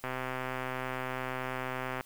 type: click train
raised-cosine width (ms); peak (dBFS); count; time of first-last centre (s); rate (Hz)
0.5; -20; 255; 0.04-2.009; 129
effects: white hiss -58 dBFS RMS until 2.05 s